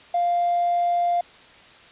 sine tone with hard clipping, 698.5 Hz, F5, in tune, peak -19 dBFS, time 0.14-1.21 s, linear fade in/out 5 ms, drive 1 dB, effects white hiss -48 dBFS RMS until 1.91 s + resampled to 8000 Hz

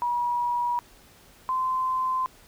sine tone pair in turn, 964 / 1033 Hz, B5 / C6, -42 / -22 cents, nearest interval minor second, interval 120 cents, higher second, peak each -23 dBFS, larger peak neither, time 0.02-0.79 / 1.49-2.26 s, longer neither, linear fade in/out 0 ms, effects pink hiss -54 dBFS RMS until 2.47 s

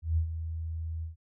sine tone with ADSR envelope, 81.2 Hz, E2, 26 cents flat, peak -22 dBFS, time 0.02-1.16 s, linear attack 150 ms, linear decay 93 ms, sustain -10 dB, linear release 130 ms, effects none

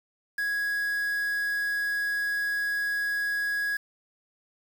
triangle tone with quantisation, 1661.2 Hz, G#6, in tune, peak -24 dBFS, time 0.38-3.77 s, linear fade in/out 5 ms, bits 7, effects none

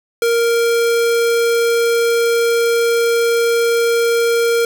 square tone, 466.2 Hz, A#4, in tune, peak -13 dBFS, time 0.22-4.65 s, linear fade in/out 2 ms, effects none

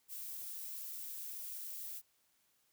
violet noise, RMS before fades -45 dBFS, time 0.08-2.02 s, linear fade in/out 50 ms, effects white hiss -75 dBFS RMS until 2.72 s

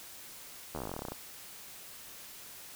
slowing click train, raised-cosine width 1 ms, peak -24 dBFS, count 18, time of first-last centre 0.75-1.12 s, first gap 12 ms, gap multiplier 1.07, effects white hiss -49 dBFS RMS until 2.75 s

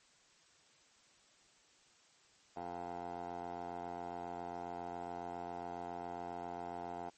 15% pulse tone with band-pass filter, 87.31 Hz, F2, in tune, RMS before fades -44 dBFS, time 2.56-7.1 s, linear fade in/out 10 ms, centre 680 Hz, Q 4.6, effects white hiss -67 dBFS RMS until 7.17 s + MP3 32 kbps

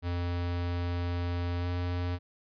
square tone with pitch glide, 87.5 to 88.57 Hz, F2 to F2, +4 to +25 cents, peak -30 dBFS, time 0.02-2.19 s, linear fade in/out 50 ms, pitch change +21 cents, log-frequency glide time 1.59-1.67 s, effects resampled to 11025 Hz

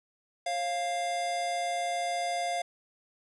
square tone pair together, 543.4 / 698.5 Hz, C#5 / F5, -35 / 0 cents, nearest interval major third, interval 435 cents, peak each -40 / -30 dBFS, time 0.46-2.62 s, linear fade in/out 5 ms, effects resampled to 24000 Hz

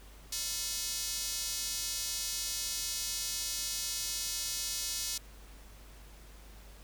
square tone with high-pass filter, 196 Hz, G3, in tune, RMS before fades -36 dBFS, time 0.32-5.18 s, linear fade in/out 5 ms, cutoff 5100 Hz, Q 1.3, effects added 50 Hz sine -51 dBFS peak until 6.83 s + pink hiss -57 dBFS RMS until 6.83 s

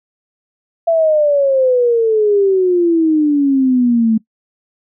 sine exponential sweep, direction down, 673 to 218.3 Hz, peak -9 dBFS, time 0.87-4.18 s, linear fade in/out 10 ms, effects noise-tail reverb RT60 0.1 s tail -21 dB re dry

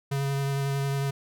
square tone with vibrato, 138.59 Hz, C#3, in tune, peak -26 dBFS, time 0.11-1.11 s, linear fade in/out 10 ms, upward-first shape sine, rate 11 Hz, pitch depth 13 cents each way, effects none

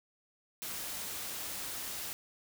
white noise, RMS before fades -40 dBFS, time 0.62-2.13 s, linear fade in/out 0 ms, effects none

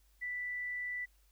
sine tone, 1975.5 Hz, B6, in tune, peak -36 dBFS, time 0.21-1.06 s, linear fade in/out 20 ms, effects added 50 Hz sine -65 dBFS peak until 1.31 s + white hiss -73 dBFS RMS until 1.31 s

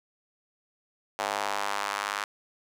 square tone with high-pass filter sweep, 50.6 Hz, G#1, 44 cents flat, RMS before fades -31 dBFS, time 1.19-2.24 s, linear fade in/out 0 ms, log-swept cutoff 740 to 1200 Hz, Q 1.8, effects low-pass 10000 Hz 12 dB/octave + 8-bit

